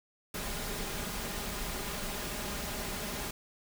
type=noise with comb filter; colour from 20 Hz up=pink; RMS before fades=-37 dBFS; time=0.34-3.31 s; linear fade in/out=5 ms; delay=4.9 ms; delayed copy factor=+0.5; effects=none